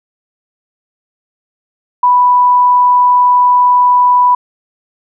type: tone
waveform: sine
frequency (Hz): 987.8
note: B5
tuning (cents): 0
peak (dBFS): -5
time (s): 2.03-4.35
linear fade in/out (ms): 5
effects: none